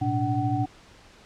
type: tone cluster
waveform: sine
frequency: 109.8 / 123.1 / 290.6 / 753 Hz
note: A2 / B2 / D4 / F#5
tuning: -3 / -5 / -18 / +30 cents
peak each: -28 dBFS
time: 0.01-0.66 s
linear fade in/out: 10 ms
effects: pink hiss -52 dBFS RMS until 1.25 s + low-pass 6000 Hz 12 dB/octave